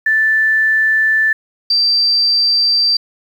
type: tone pair in turn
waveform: sine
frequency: 1760 / 4686 Hz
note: A6 / D8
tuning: 0 / -5 cents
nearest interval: octave + perfect fourth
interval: 1695 cents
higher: second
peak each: -10 dBFS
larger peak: neither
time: 0.06-1.33 / 1.7-2.97 s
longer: neither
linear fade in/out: 5 ms
effects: 7-bit